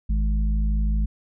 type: harmonic tone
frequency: 52.6 Hz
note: G#1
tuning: 23 cents sharp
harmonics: 1 / 3 / 4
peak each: -19 / -33 / -32 dBFS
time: 0.09-1.06 s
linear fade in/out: 10 ms
effects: none